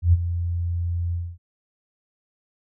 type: tone with ADSR envelope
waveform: sine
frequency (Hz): 86.2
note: F2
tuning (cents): -22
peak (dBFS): -10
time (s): 0.02-1.38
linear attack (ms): 110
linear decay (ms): 32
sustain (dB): -12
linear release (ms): 250
effects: none